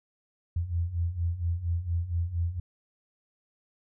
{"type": "beating tone pair", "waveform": "sine", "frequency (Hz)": [82.8, 87.1], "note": ["E2", "F2"], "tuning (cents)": [8, -4], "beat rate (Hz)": 4.3, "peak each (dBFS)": [-32, -28], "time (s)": [0.56, 2.6], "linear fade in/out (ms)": 5, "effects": []}